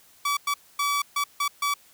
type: tone bursts at uneven times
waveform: sawtooth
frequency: 1146 Hz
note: D6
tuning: 43 cents flat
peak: -19 dBFS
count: 6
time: 0.25-0.37 / 0.47-0.54 / 0.79-1.02 / 1.16-1.24 / 1.4-1.48 / 1.62-1.74 s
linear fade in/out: 5 ms
effects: white hiss -56 dBFS RMS until 1.93 s